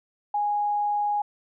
sine tone, 827 Hz, G#5, 8 cents flat, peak -22 dBFS, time 0.34-1.22 s, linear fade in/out 5 ms, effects none

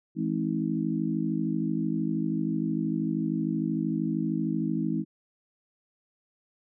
harmonic tone with a mistuned harmonic, 53 Hz, G#1, 36 cents sharp, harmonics 3 / 4 / 5 / 6, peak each -31 / -31 / -31 / -31 dBFS, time 0.15-5.05 s, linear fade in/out 50 ms, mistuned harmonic 3, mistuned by +61 cents, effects none

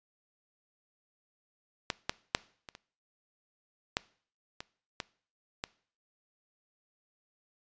clicks, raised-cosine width 0.2 ms, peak -12 / -11 / -6 / -26 / -29 / -10 / -22 / -17 / -16 dBFS, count 9, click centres 1.902 / 2.095 / 2.349 / 2.688 / 2.751 / 3.969 / 4.605 / 5.002 / 5.639 s, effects noise-tail reverb RT60 0.5 s tail -21 dB re dry + resampled to 16000 Hz

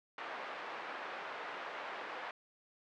white band-pass noise, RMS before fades -44 dBFS, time 0.18-2.31 s, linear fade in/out 2 ms, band 510 to 1500 Hz, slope 12 dB/octave, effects low-pass 4000 Hz 12 dB/octave

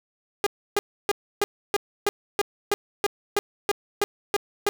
sawtooth tone bursts, 407.2 Hz, G#4, 34 cents flat, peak -15 dBFS, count 14, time 0.44-4.69 s, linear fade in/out 0 ms, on 25 ms, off 300 ms, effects 8-bit

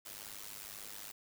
white noise with amplitude modulation, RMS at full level -44 dBFS, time 0.05-1.12 s, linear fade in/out 10 ms, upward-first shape sine, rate 102 Hz, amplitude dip 85%, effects none

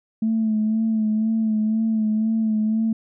sine tone with vibrato, 219.2 Hz, A3, 6 cents flat, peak -17 dBFS, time 0.22-2.93 s, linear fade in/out 5 ms, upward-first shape sine, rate 2 Hz, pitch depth 36 cents each way, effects tanh soft clip ceiling -13 dBFS

